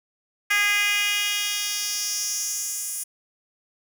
10% pulse tone with high-pass filter sweep, 410.5 Hz, G#4, 20 cents flat, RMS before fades -25 dBFS, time 0.5-3.04 s, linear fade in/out 10 ms, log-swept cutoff 1900 to 9000 Hz, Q 2.2, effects none

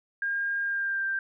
sine tone with pitch glide, 1613 to 1577.1 Hz, G6 to G6, +49 to +10 cents, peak -26 dBFS, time 0.22-1.19 s, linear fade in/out 2 ms, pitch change -39 cents, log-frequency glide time 0.62-1.07 s, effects none

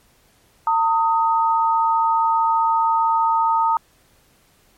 sine tone pair together, 907.6 / 1254 Hz, A#5 / D#6, -47 / +13 cents, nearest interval tritone, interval 560 cents, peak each -16 / -20 dBFS, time 0.67-3.77 s, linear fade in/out 2 ms, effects pink hiss -57 dBFS RMS until 4.77 s + MP3 64 kbps

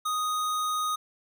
square tone, 1244.5 Hz, D#6, in tune, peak -27 dBFS, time 0.05-0.96 s, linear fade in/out 10 ms, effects none

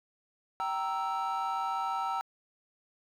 triangle chord, E diminished, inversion first, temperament equal with one note detuned, 776.8 / 932.3 / 1318.5 Hz, G5 / Bb5 / E6, -16 / 0 / 0 cents, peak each -32 dBFS, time 0.6-2.21 s, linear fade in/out 0 ms, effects tanh soft clip ceiling -21 dBFS

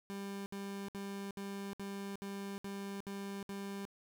30% pulse tone bursts, 198.3 Hz, G3, 20 cents sharp, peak -38 dBFS, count 9, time 0.1-3.852 s, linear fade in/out 0 ms, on 360 ms, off 64 ms, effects none

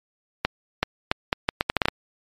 accelerating click train, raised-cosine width 0.3 ms, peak -3 dBFS, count 11, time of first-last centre 0.45-1.884 s, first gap 380 ms, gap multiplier 0.75, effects MP3 64 kbps

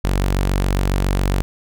sawtooth tone, 47.26 Hz, F#1, 37 cents sharp, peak -12 dBFS, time 0.04-1.42 s, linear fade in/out 0 ms, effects none

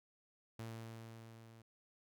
sawtooth tone with level ramp, 113.5 Hz, A#2, 46 cents flat, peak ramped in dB -40 to -54 dBFS, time 0.59-1.62 s, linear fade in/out 5 ms, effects none

